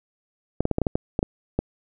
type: clicks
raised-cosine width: 2 ms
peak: -8 dBFS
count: 10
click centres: 0.606 / 0.654 / 0.713 / 0.784 / 0.817 / 0.868 / 0.955 / 1.191 / 1.229 / 1.59 s
effects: none